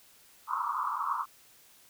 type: band-pass noise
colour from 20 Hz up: pink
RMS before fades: -32 dBFS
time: 0.47-1.26 s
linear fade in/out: 50 ms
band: 940 to 1300 Hz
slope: 96 dB/octave
effects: white hiss -59 dBFS RMS until 1.89 s